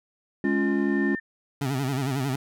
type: tone with tremolo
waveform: sine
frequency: 1800 Hz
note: A6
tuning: 39 cents sharp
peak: -29 dBFS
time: 0.44-1.2 s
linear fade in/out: 10 ms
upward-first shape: sine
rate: 2 Hz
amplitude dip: 55%
type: chord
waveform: triangle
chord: Db major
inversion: second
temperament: equal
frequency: 207.7 / 277.2 / 349.2 Hz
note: Ab3 / Db4 / F4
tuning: 0 / 0 / 0 cents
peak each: -24 / -23 / -25 dBFS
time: 0.44-1.15 s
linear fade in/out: 2 ms
type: tone with vibrato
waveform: 25% pulse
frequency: 134.6 Hz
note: C3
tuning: 49 cents sharp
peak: -21 dBFS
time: 1.61-2.36 s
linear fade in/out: 5 ms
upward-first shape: sine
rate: 11 Hz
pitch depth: 110 cents each way
effects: none